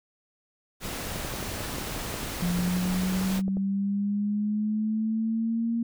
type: noise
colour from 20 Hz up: pink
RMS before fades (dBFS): -34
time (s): 0.8-3.42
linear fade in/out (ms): 50
type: click train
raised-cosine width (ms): 2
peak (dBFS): -23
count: 29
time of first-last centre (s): 1.07-3.57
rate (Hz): 11.2
type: linear sweep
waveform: sine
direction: up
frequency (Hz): 174.3 to 233.1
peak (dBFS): -24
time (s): 2.42-5.83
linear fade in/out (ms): 5
effects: none